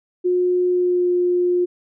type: tone with pitch glide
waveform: sine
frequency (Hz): 360 to 355.9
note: F#4 to F4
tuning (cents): -47 to +33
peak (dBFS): -15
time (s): 0.24-1.66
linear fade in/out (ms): 20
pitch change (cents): -20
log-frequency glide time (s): 0.69-1.1
effects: none